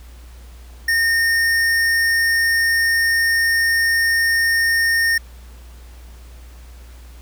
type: tone with tanh clipping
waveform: sine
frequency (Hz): 1832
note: A#6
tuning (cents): -31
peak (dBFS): -16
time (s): 0.88-5.18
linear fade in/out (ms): 5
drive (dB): 18
effects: added 60 Hz sine -37 dBFS peak until 7.21 s + pink hiss -49 dBFS RMS until 7.21 s